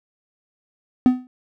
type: tone with exponential decay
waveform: triangle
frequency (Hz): 252.3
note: B3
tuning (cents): +37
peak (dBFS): -5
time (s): 1.06-1.27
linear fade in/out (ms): 1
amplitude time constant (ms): 45
effects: none